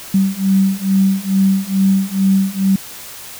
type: beating tone pair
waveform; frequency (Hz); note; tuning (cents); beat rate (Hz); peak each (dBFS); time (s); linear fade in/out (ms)
sine; 192 / 194.3; G3 / G3; -36 / -15; 2.3; -15 / -14; 0.14-2.76; 5
effects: white hiss -33 dBFS RMS until 3.39 s